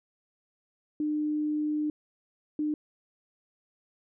sine tone bursts at uneven times, 301.6 Hz, D4, 46 cents sharp, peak -26 dBFS, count 2, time 1-1.9 / 2.59-2.74 s, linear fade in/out 2 ms, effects none

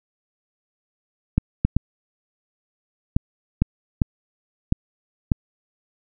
clicks, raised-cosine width 5 ms, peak -4 dBFS, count 8, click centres 1.38 / 1.65 / 1.766 / 3.165 / 3.62 / 4.018 / 4.724 / 5.318 s, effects none

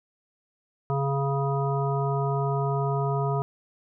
harmonic tone, 138.59 Hz, C#3, in tune, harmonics 1 / 3 / 5 / 7 / 9, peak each -25 / -30 / -32 / -33 / -35 dBFS, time 0.9-3.42 s, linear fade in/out 0 ms, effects none

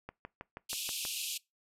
click train, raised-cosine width 0.5 ms, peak -27 dBFS, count 7, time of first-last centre 0.09-1.052 s, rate 6.24 Hz
pink band-pass noise, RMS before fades -38 dBFS, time 0.69-1.38 s, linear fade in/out 10 ms, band 2500 to 14000 Hz, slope 96 dB/octave
effects noise-tail reverb RT60 0.2 s tail -23 dB re dry

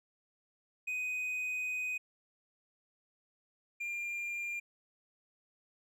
triangle tone pair in turn, 2500 / 2396 Hz, D#7 / D7, +8 / +34 cents, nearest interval minor second, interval 74 cents, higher first, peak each -32 / -34 dBFS, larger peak first, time 0.87-1.98 / 3.8-4.6 s, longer first, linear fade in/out 10 ms, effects none

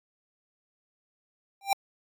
square tone with exponential growth, 790 Hz, G5, 13 cents sharp, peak -19 dBFS, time 1.61-1.73 s, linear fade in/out 2 ms, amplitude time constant 25 ms, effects AAC 64 kbps

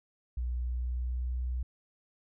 sine tone with pitch glide, 60.9 to 62.18 Hz, B1 to B1, -24 to +12 cents, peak -30 dBFS, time 0.37-1.63 s, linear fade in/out 5 ms, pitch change +36 cents, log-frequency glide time 0.49-1.4 s, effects none

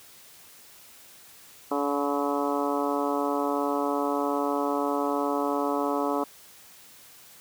harmonic tone with a mistuned harmonic, 143.1 Hz, D3, 45 cents flat, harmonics 2 / 3 / 4 / 5 / 6 / 7 / 8 / 9, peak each -29 / -31 / -32 / -33 / -34 / -34 / -35 / -36 dBFS, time 1.71-6.24 s, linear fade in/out 5 ms, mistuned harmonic 8, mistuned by -48 cents, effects white hiss -51 dBFS RMS until 7.4 s + high-pass 60 Hz 12 dB/octave

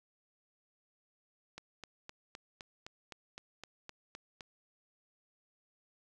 click train, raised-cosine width 0.2 ms, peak -28 dBFS, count 12, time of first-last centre 1.58-4.408 s, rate 3.89 Hz, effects none

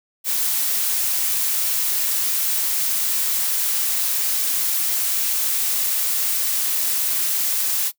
blue noise, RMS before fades -21 dBFS, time 0.24-7.92 s, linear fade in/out 50 ms, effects noise-tail reverb RT60 0.1 s tail -21 dB re dry

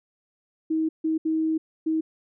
sine tone bursts at uneven times, 318.1 Hz, D#4, 38 cents sharp, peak -21 dBFS, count 4, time 0.7-0.89 / 1.04-1.18 / 1.25-1.58 / 1.86-2.01 s, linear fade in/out 10 ms, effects none

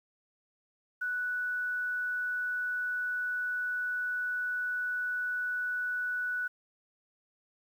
sine tone, 1480 Hz, F#6, in tune, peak -30 dBFS, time 1.01-6.48 s, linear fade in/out 10 ms, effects 10-bit

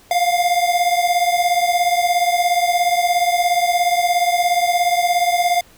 square beating tone pair, 698.5 / 715.5 Hz, F5 / F5, 0 / +42 cents, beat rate 17 Hz, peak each -17 / -20 dBFS, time 0.11-5.61 s, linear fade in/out 2 ms, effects pink hiss -49 dBFS RMS until 5.77 s

